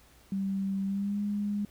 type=tone with pitch glide; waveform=sine; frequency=194.7 to 205.2 Hz; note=G3 to G#3; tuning=-12 to -21 cents; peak=-28 dBFS; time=0.32-1.65 s; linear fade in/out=2 ms; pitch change=+91 cents; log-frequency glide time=0.85-1.2 s; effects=added 60 Hz sine -62 dBFS peak until 1.7 s + pink hiss -60 dBFS RMS until 1.7 s